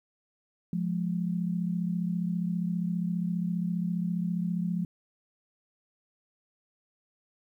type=tone pair together; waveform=sine; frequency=174.61 / 209.5 Hz; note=F3 / G#3; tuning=0 / +15 cents; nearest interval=minor third; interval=315 cents; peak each=-28 / -33 dBFS; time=0.73-4.85 s; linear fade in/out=2 ms; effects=11-bit